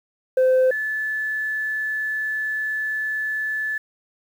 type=tone pair in turn; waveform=sine; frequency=516 / 1735.6 Hz; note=C5 / A6; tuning=-24 / -24 cents; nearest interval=octave + major sixth; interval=2100 cents; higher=second; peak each=-11 / -22 dBFS; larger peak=first; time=0.37-0.71 / 0.71-3.78 s; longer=second; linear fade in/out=5 ms; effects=tanh soft clip ceiling -13 dBFS + 8-bit

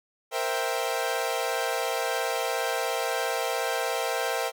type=chord; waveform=sawtooth; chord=C dominant seventh; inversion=third; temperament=equal; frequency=466.2 / 523.3 / 659.3 / 784 Hz; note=Bb4 / C5 / E5 / G5; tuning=0 / 0 / 0 / 0 cents; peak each=-28 dBFS; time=0.31-4.52 s; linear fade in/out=50 ms; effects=none

